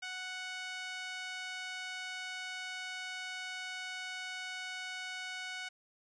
5% pulse tone with band-pass filter, 740 Hz, F#5, in tune, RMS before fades -42 dBFS, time 0.02-5.69 s, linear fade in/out 10 ms, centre 1700 Hz, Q 1.1, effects resampled to 22050 Hz

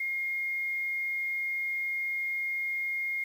sine tone with quantisation, 2137 Hz, C7, 36 cents sharp, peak -29 dBFS, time 0-3.24 s, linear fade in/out 5 ms, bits 9, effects none

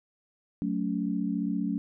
sine chord, F# minor, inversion none, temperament equal with one note detuned, 185 / 220 / 282.4 Hz, F#3 / A3 / C#4, 0 / 0 / +32 cents, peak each -31 dBFS, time 0.62-1.78 s, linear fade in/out 0 ms, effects none

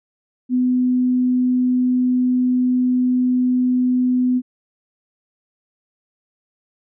sine tone, 251.2 Hz, B3, 30 cents sharp, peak -14 dBFS, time 0.49-4.42 s, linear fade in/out 50 ms, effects none

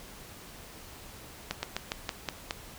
slowing click train, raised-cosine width 0.2 ms, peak -13 dBFS, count 7, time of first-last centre 1.51-2.509 s, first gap 120 ms, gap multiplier 1.13, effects pink hiss -48 dBFS RMS until 2.78 s

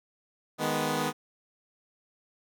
10% pulse chord, G# minor, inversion second, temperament equal, 155.56 / 207.7 / 246.9 Hz, D#3 / G#3 / B3, 0 / 0 / 0 cents, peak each -23 / -25 / -22 dBFS, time 0.58-1.13 s, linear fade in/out 50 ms, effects none

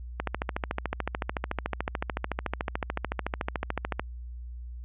click train, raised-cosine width 0.5 ms, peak -13 dBFS, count 53, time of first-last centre 0.2-3.996 s, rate 13.7 Hz, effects added 60 Hz sine -37 dBFS peak until 4.84 s + resampled to 8000 Hz

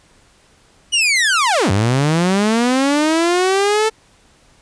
sawtooth linear two-way sweep, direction down then up, 2969 to 92.5 to 444.3 Hz, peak -9 dBFS, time 0.92-3.9 s, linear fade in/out 20 ms, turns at 1.71 s, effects pink hiss -52 dBFS RMS until 4.61 s + resampled to 22050 Hz

